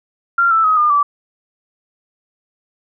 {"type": "tone with pitch steps", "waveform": "sine", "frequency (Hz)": [1383, 1322.8, 1265.3, 1210.2, 1157.6], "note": ["F6", "E6", "D#6", "D#6", "D6"], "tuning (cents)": [-17, 6, 29, -48, -25], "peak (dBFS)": -10, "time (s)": [0.38, 1.03], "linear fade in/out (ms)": 5, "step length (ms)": 130, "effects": []}